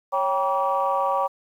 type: tone cluster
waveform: sine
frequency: 554 / 782 / 956 / 1149 Hz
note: C#5 / G5 / A#5 / D6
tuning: -1 / -4 / +43 / -38 cents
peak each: -25 dBFS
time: 0.12-1.28 s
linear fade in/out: 20 ms
effects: tanh soft clip ceiling -11 dBFS + 9-bit